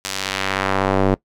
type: tone with band-pass filter sweep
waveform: square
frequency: 48.23 Hz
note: G1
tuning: 27 cents flat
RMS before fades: -20 dBFS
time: 0.04-1.15 s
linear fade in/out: 10 ms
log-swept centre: 6600 to 400 Hz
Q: 0.82
effects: noise-tail reverb RT60 0.1 s tail -21 dB re dry